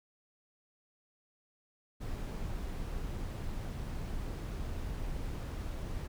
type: noise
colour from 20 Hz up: brown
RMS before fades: -38 dBFS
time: 2-6.08 s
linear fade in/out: 20 ms
effects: none